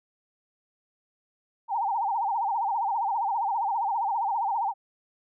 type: tone with vibrato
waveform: sine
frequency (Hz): 858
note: A5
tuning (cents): -44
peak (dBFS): -24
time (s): 1.68-4.74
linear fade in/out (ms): 50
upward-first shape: sine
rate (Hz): 15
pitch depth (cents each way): 180
effects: none